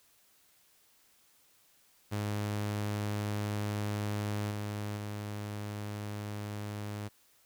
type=tone with level steps; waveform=sawtooth; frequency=104 Hz; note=G#2; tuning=3 cents sharp; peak=-28 / -31 / -33 dBFS; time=2.11-7.09 s; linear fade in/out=20 ms; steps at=4.5 / 4.96 s; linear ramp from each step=20 ms; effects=white hiss -66 dBFS RMS until 7.45 s